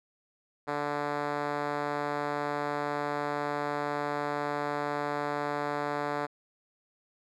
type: tone with band-pass filter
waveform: 5% pulse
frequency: 146 Hz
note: D3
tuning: 10 cents flat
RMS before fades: -32 dBFS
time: 0.67-6.27 s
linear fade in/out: 20 ms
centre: 590 Hz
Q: 0.59
effects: none